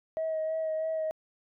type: tone with vibrato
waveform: sine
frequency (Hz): 636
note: D#5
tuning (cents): +38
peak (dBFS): -27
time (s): 0.17-1.11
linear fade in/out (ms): 0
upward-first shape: sine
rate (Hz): 3.1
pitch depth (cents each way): 18
effects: tanh soft clip ceiling -25 dBFS